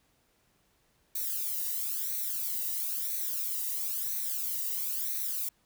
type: noise with flanger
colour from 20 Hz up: violet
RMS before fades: -33 dBFS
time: 1.15-5.49 s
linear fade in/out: 5 ms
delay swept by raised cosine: 0.49 to 1.06 ms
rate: 1 Hz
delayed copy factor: +0.85
effects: pink hiss -70 dBFS RMS until 5.65 s